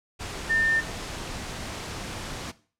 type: tone in noise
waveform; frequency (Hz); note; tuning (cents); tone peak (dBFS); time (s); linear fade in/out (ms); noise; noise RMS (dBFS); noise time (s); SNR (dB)
sine; 1800; A6; +39; -21; 0.49-0.81; 20; pink; -35; 0.19-2.52; +11
effects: noise-tail reverb RT60 0.4 s tail -17 dB re dry + low-pass 8000 Hz 12 dB/octave